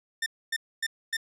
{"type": "tone bursts", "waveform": "sawtooth", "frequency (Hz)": 1803, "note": "A6", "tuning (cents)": 42, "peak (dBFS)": -23, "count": 4, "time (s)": [0.22, 1.168], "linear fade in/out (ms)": 5, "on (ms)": 42, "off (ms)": 260, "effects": ["low-pass 11000 Hz 12 dB/octave"]}